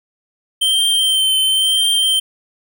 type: tone with vibrato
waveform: square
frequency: 3121 Hz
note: G7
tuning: 8 cents flat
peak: -13 dBFS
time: 0.61-2.2 s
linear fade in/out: 10 ms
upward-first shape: triangle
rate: 0.97 Hz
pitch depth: 27 cents each way
effects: none